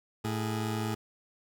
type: tone pair together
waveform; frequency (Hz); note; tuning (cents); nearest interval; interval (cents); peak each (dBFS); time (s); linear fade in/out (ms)
20% pulse; 110 / 415.3; A2 / G#4; 0 / 0; octave + major seventh; 2300; -26 / -33; 0.24-0.95; 10
effects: none